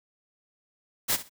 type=noise with echo; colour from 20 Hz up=white; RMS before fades=-25 dBFS; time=1.08-1.17 s; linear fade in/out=20 ms; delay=63 ms; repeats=2; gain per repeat=-14 dB; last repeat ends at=1.296 s; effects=none